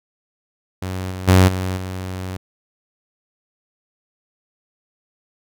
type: tone with level steps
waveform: sawtooth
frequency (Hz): 93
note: F#2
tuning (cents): +9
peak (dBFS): -20 / -23 / -5 / -17 / -22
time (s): 0.82-2.37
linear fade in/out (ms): 5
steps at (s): 1.1 / 1.27 / 1.47 / 1.76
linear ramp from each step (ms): 20
effects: none